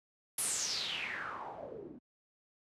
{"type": "noise with low-pass filter sweep", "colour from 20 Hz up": "white", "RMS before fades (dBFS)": -39, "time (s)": [0.38, 1.99], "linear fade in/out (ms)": 5, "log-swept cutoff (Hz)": [11000, 260], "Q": 5.9, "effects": ["high-pass 80 Hz 12 dB/octave", "resampled to 32000 Hz"]}